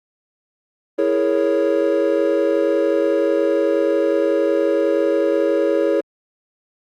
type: chord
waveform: triangle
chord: A# half-diminished seventh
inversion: second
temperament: equal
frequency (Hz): 329.6 / 415.3 / 466.2 / 554.4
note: E4 / G#4 / A#4 / C#5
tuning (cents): 0 / 0 / 0 / 0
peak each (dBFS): -19 / -18 / -21 / -17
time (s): 0.98-6.01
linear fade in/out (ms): 10
effects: Opus 32 kbps